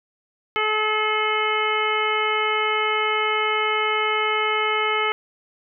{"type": "harmonic tone", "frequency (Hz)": 430, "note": "A4", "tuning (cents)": -40, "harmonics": [1, 2, 3, 4, 5, 6, 7], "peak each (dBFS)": [-26, -28, -24, -34, -24, -35, -29], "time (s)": [0.56, 5.12], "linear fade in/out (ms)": 0, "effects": []}